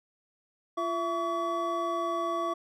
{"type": "tone cluster", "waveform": "triangle", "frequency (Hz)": [343, 667, 1134], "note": ["F4", "E5", "C#6"], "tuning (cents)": [-31, 20, 39], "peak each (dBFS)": [-32, -31, -29], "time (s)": [0.77, 2.54], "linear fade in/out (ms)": 10, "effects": []}